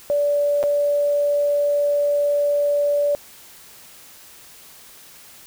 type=tone with dropouts; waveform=sine; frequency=579 Hz; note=D5; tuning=25 cents flat; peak=-16 dBFS; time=0.1-3.15 s; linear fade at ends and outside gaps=0 ms; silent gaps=0.629-0.637 s; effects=white hiss -45 dBFS RMS until 5.46 s